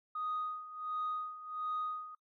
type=tone with tremolo; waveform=sine; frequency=1244.5 Hz; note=D#6; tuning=in tune; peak=-32 dBFS; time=0.15-2.15 s; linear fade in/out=5 ms; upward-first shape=sine; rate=1.4 Hz; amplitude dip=80%; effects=noise-tail reverb RT60 0.1 s tail -23 dB re dry + tanh soft clip ceiling -30 dBFS